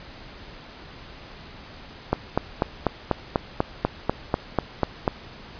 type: click train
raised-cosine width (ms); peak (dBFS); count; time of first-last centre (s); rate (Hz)
1; -5; 13; 2.13-5.078; 4.07
effects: pink hiss -43 dBFS RMS until 5.59 s + resampled to 11025 Hz